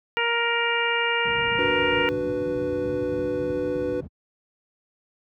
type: harmonic tone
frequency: 468.7 Hz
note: A#4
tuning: 9 cents sharp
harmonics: 1 / 2 / 3 / 4 / 5 / 6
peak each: -28 / -28 / -28 / -28 / -28 / -28 dBFS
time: 0.17-2.09 s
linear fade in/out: 0 ms
type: low-pass noise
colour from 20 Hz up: white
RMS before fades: -35 dBFS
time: 1.24-4.08 s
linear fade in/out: 20 ms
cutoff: 130 Hz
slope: 12 dB/octave
type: chord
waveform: triangle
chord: B minor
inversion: first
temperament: equal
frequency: 293.7 / 370 / 493.9 Hz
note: D4 / F#4 / B4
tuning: 0 / 0 / 0 cents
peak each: -28 / -28 / -24 dBFS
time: 1.58-4.01 s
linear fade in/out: 10 ms
effects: high-pass 80 Hz 12 dB/octave